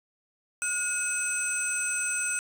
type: tone cluster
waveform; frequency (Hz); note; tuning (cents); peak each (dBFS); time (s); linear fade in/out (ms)
sine; 1440 / 2554 / 6070 / 8090; F#6 / D#7 / F#8 / B8; -47 / +45 / +43 / +41; -31 / -32 / -37 / -28; 0.62-2.39; 0
effects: tanh soft clip ceiling -21 dBFS